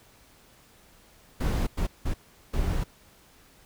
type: noise bursts at uneven times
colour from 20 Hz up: brown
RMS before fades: -26 dBFS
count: 4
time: 1.4-1.67 / 1.77-1.87 / 2.05-2.14 / 2.53-2.84 s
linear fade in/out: 10 ms
effects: pink hiss -57 dBFS RMS until 3.65 s